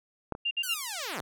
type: clicks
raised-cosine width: 1 ms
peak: -17 / -25 dBFS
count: 2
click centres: 0.323 / 0.351 s
type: tone bursts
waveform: sine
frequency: 2794 Hz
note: F7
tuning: in tune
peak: -26 dBFS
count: 3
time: 0.45-0.745 s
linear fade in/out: 10 ms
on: 61 ms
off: 56 ms
type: linear sweep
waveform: 5% pulse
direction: down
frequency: 1568 to 100.9 Hz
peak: -22 dBFS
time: 0.63-1.21 s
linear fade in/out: 5 ms
effects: none